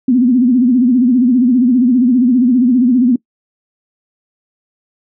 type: tone with vibrato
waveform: sine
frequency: 248.2 Hz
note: B3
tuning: 9 cents sharp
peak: -7 dBFS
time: 0.08-3.16 s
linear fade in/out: 5 ms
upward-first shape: sine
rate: 15 Hz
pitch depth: 120 cents each way
effects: noise-tail reverb RT60 0.1 s tail -22 dB re dry